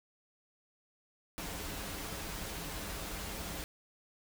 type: noise with comb filter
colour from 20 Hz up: pink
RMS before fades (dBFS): -41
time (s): 1.38-3.64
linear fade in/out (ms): 0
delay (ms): 8.2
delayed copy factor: -0.55
effects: none